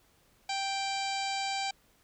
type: harmonic tone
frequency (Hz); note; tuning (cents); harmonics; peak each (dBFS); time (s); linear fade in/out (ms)
784; G5; 0; 1 / 2 / 3 / 4 / 5 / 6 / 7 / 8 / 9 / 10; -33 / -44 / -38 / -42 / -42 / -40 / -49 / -51 / -46 / -49; 0.49-1.71; 5
effects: pink hiss -66 dBFS RMS until 2.03 s